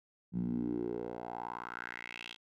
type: tone with band-pass filter sweep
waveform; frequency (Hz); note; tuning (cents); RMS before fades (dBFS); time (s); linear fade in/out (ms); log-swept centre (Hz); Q
10% pulse; 59.3; A#1; +30; -39; 0.32-2.37; 50; 170 to 3400; 4.2
effects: none